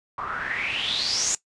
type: noise with low-pass filter sweep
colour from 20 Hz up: white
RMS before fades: -27 dBFS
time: 0.18-1.35 s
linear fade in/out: 2 ms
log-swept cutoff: 1100 to 7200 Hz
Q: 8.2
effects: noise-tail reverb RT60 0.1 s tail -17 dB re dry + resampled to 24000 Hz